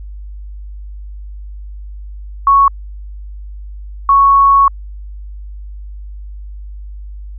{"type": "tone bursts at uneven times", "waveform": "sine", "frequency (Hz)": 1108.7, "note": "C#6", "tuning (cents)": 0, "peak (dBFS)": -5, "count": 2, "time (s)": [[2.47, 2.68], [4.09, 4.68]], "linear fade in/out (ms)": 2, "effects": ["added 50 Hz sine -26 dBFS peak until 7.38 s"]}